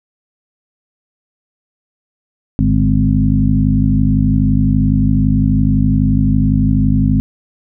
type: harmonic tone with a mistuned harmonic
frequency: 51.91 Hz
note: G#1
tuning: in tune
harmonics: 1 / 2 / 3 / 4 / 5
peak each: -16 / -16 / -16 / -16 / -16 dBFS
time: 2.59-7.2 s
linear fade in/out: 0 ms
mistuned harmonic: 3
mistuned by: -63 cents
effects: none